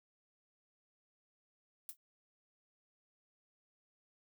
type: noise with exponential decay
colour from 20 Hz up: violet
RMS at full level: -40 dBFS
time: 1.89-1.97 s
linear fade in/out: 1 ms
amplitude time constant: 16 ms
effects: none